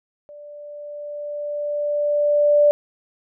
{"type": "tone with level ramp", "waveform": "sine", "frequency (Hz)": 587.3, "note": "D5", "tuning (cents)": 0, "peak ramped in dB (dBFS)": [-38, -10], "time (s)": [0.29, 2.71], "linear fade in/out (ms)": 0, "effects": []}